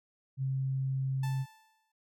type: tone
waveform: sine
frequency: 133.5 Hz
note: C3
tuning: 35 cents sharp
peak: -29 dBFS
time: 0.37-1.46 s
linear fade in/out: 50 ms
type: tone with exponential decay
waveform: sawtooth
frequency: 880 Hz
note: A5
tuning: in tune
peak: -36 dBFS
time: 1.23-1.92 s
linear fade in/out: 5 ms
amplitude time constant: 150 ms
effects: none